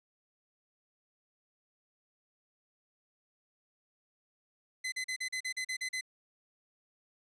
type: tone bursts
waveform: sawtooth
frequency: 2034 Hz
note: C7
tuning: 50 cents flat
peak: -30 dBFS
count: 10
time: 4.84-6.011 s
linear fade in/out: 10 ms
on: 82 ms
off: 39 ms
effects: resampled to 22050 Hz